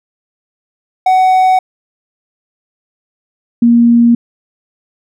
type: tone pair in turn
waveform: triangle / sine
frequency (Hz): 748 / 235.6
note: F#5 / A#3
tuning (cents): +19 / +19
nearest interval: octave + minor sixth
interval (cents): 2000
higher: first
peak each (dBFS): -4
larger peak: neither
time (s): 1.06-1.59 / 3.62-4.15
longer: neither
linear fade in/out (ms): 5
effects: none